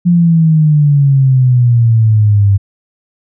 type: exponential sweep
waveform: sine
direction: down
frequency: 176.8 to 97.8 Hz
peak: -5 dBFS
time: 0.05-2.58 s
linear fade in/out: 20 ms
effects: none